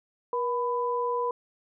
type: tone pair together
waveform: sine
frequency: 479.9 / 997.7 Hz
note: B4 / B5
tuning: -50 / +17 cents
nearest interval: octave + minor second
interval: 1267 cents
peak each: -28 dBFS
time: 0.33-1.31 s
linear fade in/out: 2 ms
effects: none